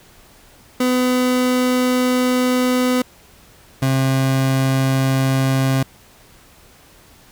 30% pulse tone pair in turn, 251.6 / 133.28 Hz, B3 / C3, +32 / +32 cents, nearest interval major seventh, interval 1100 cents, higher first, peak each -12 dBFS, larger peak neither, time 0.8-3.02 / 3.82-5.83 s, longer first, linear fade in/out 5 ms, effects pink hiss -48 dBFS RMS until 7.31 s

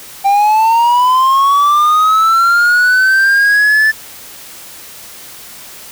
triangle linear sweep, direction up, 784 to 1760 Hz, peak -5 dBFS, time 0.24-3.92 s, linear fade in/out 20 ms, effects white hiss -33 dBFS RMS until 5.91 s

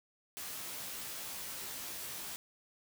white noise with comb filter, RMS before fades -43 dBFS, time 0.37-2.36 s, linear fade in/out 0 ms, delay 15 ms, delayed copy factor +1, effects none

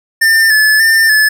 square tone with vibrato, 1762 Hz, A6, 2 cents sharp, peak -7 dBFS, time 0.21-1.29 s, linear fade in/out 10 ms, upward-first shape square, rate 1.7 Hz, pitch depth 34 cents each way, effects none

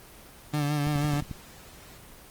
30% pulse tone with vibrato, 146.83 Hz, D3, in tune, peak -22 dBFS, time 0.53-1.21 s, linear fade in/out 10 ms, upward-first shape sine, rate 6.1 Hz, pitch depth 39 cents each way
click train, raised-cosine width 5 ms, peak -22 dBFS, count 6, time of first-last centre 0.87-1.312 s, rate 11.3 Hz
effects pink hiss -49 dBFS RMS until 2.3 s + Opus 24 kbps

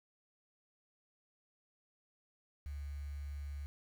sine tone with quantisation, 71.7 Hz, D2, 41 cents flat, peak -40 dBFS, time 2.66-3.66 s, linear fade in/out 0 ms, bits 10, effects none

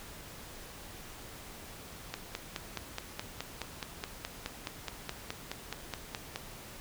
click train, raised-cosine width 0.2 ms, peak -18 dBFS, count 21, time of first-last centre 2.14-6.359 s, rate 4.74 Hz, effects pink hiss -48 dBFS RMS until 6.8 s

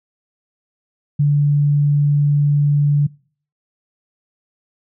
sine tone, 145.2 Hz, D3, 19 cents flat, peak -11 dBFS, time 1.19-3.07 s, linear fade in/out 10 ms, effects noise-tail reverb RT60 0.5 s tail -25 dB re dry

